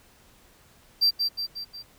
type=tone with echo; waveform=triangle; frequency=4702 Hz; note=D8; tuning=1 cent sharp; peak=-16 dBFS; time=1.01-1.11 s; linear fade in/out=20 ms; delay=180 ms; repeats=4; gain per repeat=-5 dB; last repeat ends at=1.83 s; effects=pink hiss -57 dBFS RMS until 1.98 s